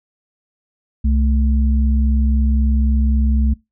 sine tone pair together, 65.41 / 220 Hz, C2 / A3, 0 / 0 cents, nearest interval octave + major sixth, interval 2100 cents, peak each -13 / -21 dBFS, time 1.04-3.54 s, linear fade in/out 10 ms, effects noise-tail reverb RT60 0.2 s tail -22 dB re dry

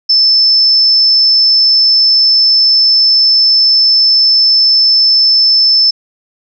sine tone, 5274 Hz, E8, in tune, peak -5 dBFS, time 0.09-5.91 s, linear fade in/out 10 ms, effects none

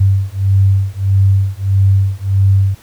sine beating tone pair, 96.6 / 98.2 Hz, G2 / G2, -25 / +4 cents, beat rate 1.6 Hz, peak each -12 dBFS, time 0-2.75 s, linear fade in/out 10 ms, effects pink hiss -44 dBFS RMS until 2.82 s

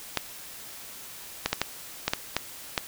clicks, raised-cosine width 0.2 ms, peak -6 dBFS, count 8, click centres 0.173 / 1.46 / 1.53 / 1.616 / 2.08 / 2.135 / 2.366 / 2.778 s, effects white hiss -43 dBFS RMS until 2.87 s

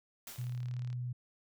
white noise with exponential decay, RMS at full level -44 dBFS, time 0.27-0.71 s, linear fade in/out 2 ms, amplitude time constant 94 ms
click train, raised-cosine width 0.2 ms, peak -38 dBFS, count 22, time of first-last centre 0.36-0.929 s, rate 36.9 Hz
sine tone, 123.47 Hz, B2, in tune, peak -35 dBFS, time 0.38-1.13 s, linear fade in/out 10 ms
effects none

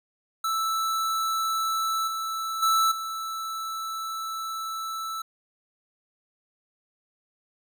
square tone with level steps, 1318.5 Hz, E6, in tune, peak -25 / -29 / -20 / -31 dBFS, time 0.44-5.22 s, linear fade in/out 5 ms, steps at 2.07 / 2.62 / 2.91 s, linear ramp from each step 10 ms, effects none

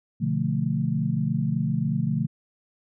sine chord, B half-diminished seventh, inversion none, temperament equal, 123.47 / 146.83 / 174.61 / 220 Hz, B2 / D3 / F3 / A3, 0 / 0 / 0 / 0 cents, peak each -29 / -26 / -28 / -28 dBFS, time 0.2-2.27 s, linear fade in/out 20 ms, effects none

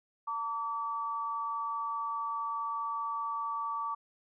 sine tone pair together, 905.2 / 1150 Hz, A5 / D6, +49 / -37 cents, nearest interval major third, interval 414 cents, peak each -38 / -33 dBFS, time 0.27-3.95 s, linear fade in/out 10 ms, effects none

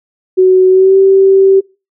sine tone with pitch glide, 372.5 to 386.8 Hz, F#4 to G4, +12 to -23 cents, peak -3 dBFS, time 0.37-1.61 s, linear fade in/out 20 ms, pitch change +65 cents, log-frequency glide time 0.69-0.97 s, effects noise-tail reverb RT60 0.3 s tail -24 dB re dry

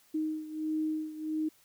sine beating tone pair, 311.1 / 312.6 Hz, D#4 / D#4, 0 / +8 cents, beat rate 1.5 Hz, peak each -32 / -36 dBFS, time 0.14-1.49 s, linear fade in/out 10 ms, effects white hiss -64 dBFS RMS until 1.64 s

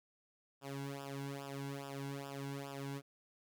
sawtooth tone with flanger, 138.9 Hz, C#3, 4 cents sharp, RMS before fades -44 dBFS, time 0.61-3.02 s, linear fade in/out 50 ms, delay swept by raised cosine 0.47 to 1.67 ms, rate 2.4 Hz, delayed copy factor -1, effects none

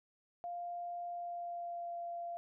sine tone with pitch glide, 698.5 to 689.3 Hz, F5 to F5, 0 to -23 cents, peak -39 dBFS, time 0.44-2.37 s, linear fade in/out 0 ms, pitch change -23 cents, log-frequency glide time 1.09-1.97 s, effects none

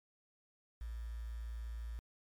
sine tone with quantisation, 57.1 Hz, A#1, 35 cents flat, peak -40 dBFS, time 0.81-1.99 s, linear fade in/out 0 ms, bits 10, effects MP3 96 kbps

